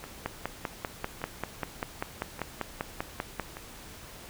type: two click trains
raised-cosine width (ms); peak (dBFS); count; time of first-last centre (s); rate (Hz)
0.5; -15 / -24; 17 / 4; 0.26-3.397 / 0.04-3.569; 5.1 / 0.85
effects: pink hiss -47 dBFS RMS until 4.29 s